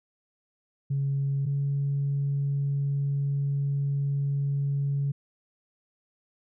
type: tone pair in turn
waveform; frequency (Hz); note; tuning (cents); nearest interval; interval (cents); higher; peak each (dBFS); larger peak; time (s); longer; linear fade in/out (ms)
sine; 138.59 / 140.44; C#3 / C#3; 0 / +23; unison; 23; second; -23 / -23; neither; 0.9-1.46 / 1.46-5.12; second; 10
effects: tanh soft clip ceiling -20 dBFS